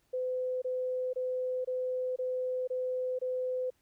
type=tone bursts; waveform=sine; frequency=508 Hz; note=B4; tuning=49 cents sharp; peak=-30 dBFS; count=7; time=0.13-3.704 s; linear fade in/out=10 ms; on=490 ms; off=24 ms; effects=pink hiss -73 dBFS RMS until 3.81 s